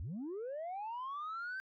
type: linear sweep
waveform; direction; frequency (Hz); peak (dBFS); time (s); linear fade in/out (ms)
sine; up; 62.2 to 1568; -37; 0-1.6; 0
effects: tanh soft clip ceiling -37 dBFS